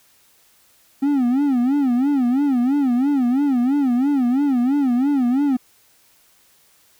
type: tone with vibrato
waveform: triangle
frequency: 264 Hz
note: C4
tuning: 16 cents sharp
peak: -13 dBFS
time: 1.02-5.57 s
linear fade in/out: 10 ms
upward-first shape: sine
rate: 3 Hz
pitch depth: 170 cents each way
effects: white hiss -56 dBFS RMS until 6.99 s